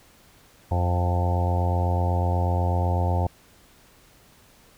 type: harmonic tone with a mistuned harmonic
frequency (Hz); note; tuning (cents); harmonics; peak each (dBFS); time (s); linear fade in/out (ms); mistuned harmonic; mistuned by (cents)
88.1; F2; +16; 1 / 2 / 3 / 4 / 5 / 6 / 7 / 8 / 9 / 10; -21 / -33 / -37 / -36 / -40 / -33 / -38 / -32 / -34 / -33; 0.71-3.27; 5; 10; +18
effects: pink hiss -55 dBFS RMS until 4.77 s